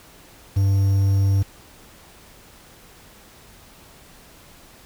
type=tone with quantisation; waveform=triangle; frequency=98 Hz; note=G2; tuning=in tune; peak=-13 dBFS; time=0.56-1.43 s; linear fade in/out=10 ms; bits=7; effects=pink hiss -48 dBFS RMS until 4.85 s